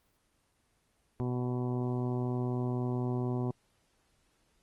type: harmonic tone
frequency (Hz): 124.1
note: B2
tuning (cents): +9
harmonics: 1 / 2 / 3 / 4 / 5 / 6 / 7 / 8 / 9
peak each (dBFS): -32 / -35 / -37 / -48 / -47 / -46 / -51 / -48 / -57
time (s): 1.2-3.51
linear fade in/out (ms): 0
effects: pink hiss -72 dBFS RMS until 4.62 s + Opus 24 kbps